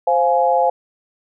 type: chord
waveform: sine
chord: F minor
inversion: second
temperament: just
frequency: 523.8 / 698.5 / 838.1 Hz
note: C5 / F5 / Ab5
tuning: +2 / 0 / +16 cents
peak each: -17 dBFS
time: 0.07-0.7 s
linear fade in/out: 5 ms
effects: none